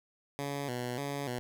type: tone with vibrato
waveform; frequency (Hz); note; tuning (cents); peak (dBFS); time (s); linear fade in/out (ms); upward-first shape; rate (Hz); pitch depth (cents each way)
10% pulse; 132; C3; +16; -26; 0.39-1.39; 0; square; 1.7; 120
effects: none